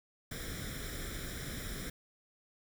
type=noise with comb filter; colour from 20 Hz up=pink; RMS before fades=-41 dBFS; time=0.31-1.9 s; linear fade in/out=5 ms; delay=0.55 ms; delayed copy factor=+0.8; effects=none